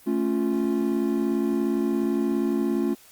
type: chord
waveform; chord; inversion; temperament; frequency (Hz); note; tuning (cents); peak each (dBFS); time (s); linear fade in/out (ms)
triangle; A augmented; none; equal; 220 / 277.2 / 349.2; A3 / C#4 / E#4; 0 / 0 / 0; -24; 0.06-2.95; 20
effects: white hiss -52 dBFS RMS until 3.11 s + Opus 32 kbps